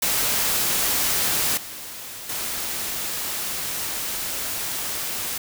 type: noise with level steps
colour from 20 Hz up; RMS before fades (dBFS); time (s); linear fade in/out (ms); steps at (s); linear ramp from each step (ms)
white; -22 / -36 / -28; 0.02-5.38; 5; 1.57 / 2.29; 5
effects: none